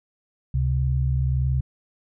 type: tone pair together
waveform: sine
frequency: 69.37 / 130.81 Hz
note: C#2 / C3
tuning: +2 / 0 cents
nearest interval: major seventh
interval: 1098 cents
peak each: -22 / -22 dBFS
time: 0.54-1.61 s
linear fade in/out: 5 ms
effects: none